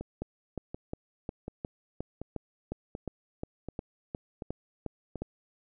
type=two click trains; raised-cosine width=2 ms; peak=-21 / -24 dBFS; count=15 / 8; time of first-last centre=0.22-5.22 / 0.01-5.157 s; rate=2.8 / 1.36 Hz; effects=none